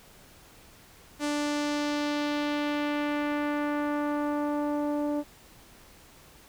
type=tone with low-pass filter sweep; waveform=sawtooth; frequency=293.7 Hz; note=D4; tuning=in tune; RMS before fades=-29 dBFS; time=1.19-5.24 s; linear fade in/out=50 ms; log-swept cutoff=8400 to 640 Hz; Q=1.2; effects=pink hiss -54 dBFS RMS until 6.48 s